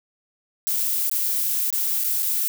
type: noise with dropouts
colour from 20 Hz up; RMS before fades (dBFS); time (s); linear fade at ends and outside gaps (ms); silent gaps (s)
violet; -23; 0.67-2.48; 0; 1.097-1.114 / 1.704-1.726 / 2.038-2.044 / 2.223-2.228
effects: none